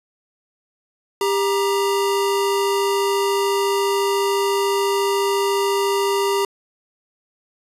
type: tone pair together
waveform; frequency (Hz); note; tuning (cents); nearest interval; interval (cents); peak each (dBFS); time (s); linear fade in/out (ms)
square; 397.7 / 946; G4 / A#5; +25 / +25; octave + minor third; 1500; -19 / -24; 1.21-6.45; 2
effects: resampled to 32000 Hz